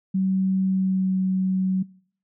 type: tone with pitch glide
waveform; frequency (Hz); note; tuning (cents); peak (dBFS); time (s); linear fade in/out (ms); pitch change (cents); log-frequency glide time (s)
sine; 189.8 to 187.84; F#3 to F#3; +44 to +26; -19; 0.14-1.83; 10; -18; 0.65-1.17
effects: noise-tail reverb RT60 0.6 s tail -24 dB re dry